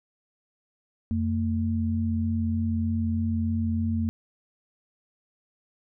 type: tone pair together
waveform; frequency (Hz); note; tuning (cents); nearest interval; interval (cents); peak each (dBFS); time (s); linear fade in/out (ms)
sine; 89.2 / 225.8; F2 / A3; +37 / +45; octave + major third; 1608; -26; 1.11-4.09; 0
effects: none